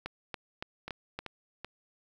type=two click trains; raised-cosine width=0.3 ms; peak=-23 / -20 dBFS; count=3 / 5; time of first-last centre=0.88-1.646 / 0.06-1.19 s; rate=2.61 / 3.54 Hz; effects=9-bit